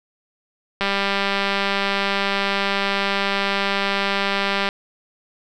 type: click train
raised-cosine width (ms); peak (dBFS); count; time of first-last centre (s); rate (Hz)
0.3; -5; 769; 0.81-4.689; 198
effects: none